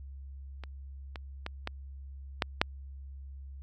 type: clicks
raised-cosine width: 0.3 ms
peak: -27 / -24 / -19 / -17 / -10 / -6 dBFS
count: 6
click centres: 0.637 / 1.158 / 1.464 / 1.674 / 2.422 / 2.615 s
effects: added 68 Hz sine -42 dBFS peak until 3.62 s